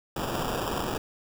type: noise with sample-and-hold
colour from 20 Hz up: blue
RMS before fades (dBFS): -30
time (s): 0.16-0.98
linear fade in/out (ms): 5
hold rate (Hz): 2100
effects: none